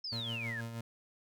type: exponential sweep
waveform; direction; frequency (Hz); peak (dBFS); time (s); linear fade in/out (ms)
sine; down; 5330 to 1612; -37; 0.04-0.61; 5
type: tone with tremolo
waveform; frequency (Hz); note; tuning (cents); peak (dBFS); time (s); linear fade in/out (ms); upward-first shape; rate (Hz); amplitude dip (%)
30% pulse; 115.5; A#2; -16; -35; 0.12-0.81; 5; sine; 6.3; 45
effects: none